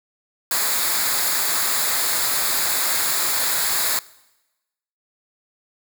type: noise with comb filter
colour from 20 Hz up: white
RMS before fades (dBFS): -21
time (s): 0.51-3.99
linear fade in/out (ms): 2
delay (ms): 0.34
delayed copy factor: -0.65
effects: noise-tail reverb RT60 1.0 s tail -21 dB re dry